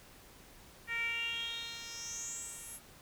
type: tone with band-pass filter sweep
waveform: 10% pulse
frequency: 463.6 Hz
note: A#4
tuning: 10 cents flat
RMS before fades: -40 dBFS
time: 0.87-2.8 s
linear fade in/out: 50 ms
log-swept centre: 2000 to 11000 Hz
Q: 6.8
effects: pink hiss -57 dBFS RMS until 3.01 s